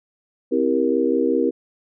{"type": "chord", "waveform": "sine", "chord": "C dominant seventh", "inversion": "none", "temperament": "just", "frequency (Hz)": [261.6, 327, 392.4, 470.9], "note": ["C4", "E4", "G4", "Bb4"], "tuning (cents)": [0, -14, 2, 18], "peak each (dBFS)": [-22, -22, -23, -21], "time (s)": [0.51, 1.51], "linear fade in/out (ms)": 20, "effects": []}